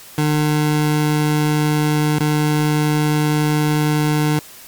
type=tone with dropouts; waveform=25% pulse; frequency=150.9 Hz; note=D3; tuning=47 cents sharp; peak=-11 dBFS; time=0.18-4.39 s; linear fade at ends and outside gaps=2 ms; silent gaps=2.187-2.204 s; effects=white hiss -40 dBFS RMS until 4.67 s + Opus 48 kbps